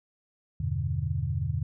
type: chord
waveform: sine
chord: E minor seventh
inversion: none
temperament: equal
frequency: 82.41 / 98 / 123.47 / 146.83 Hz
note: E2 / G2 / B2 / D3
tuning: 0 / 0 / 0 / 0 cents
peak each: -32 dBFS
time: 0.6-1.63 s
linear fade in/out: 5 ms
effects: none